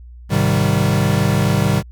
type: chord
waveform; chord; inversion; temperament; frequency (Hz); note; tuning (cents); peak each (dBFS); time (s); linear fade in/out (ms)
square; Ab major seventh; none; equal; 103.83 / 130.81 / 155.56 / 196; Ab2 / C3 / Eb3 / G3; 0 / 0 / 0 / 0; -20; 0.29-1.83; 50
effects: added 60 Hz sine -35 dBFS peak until 1.91 s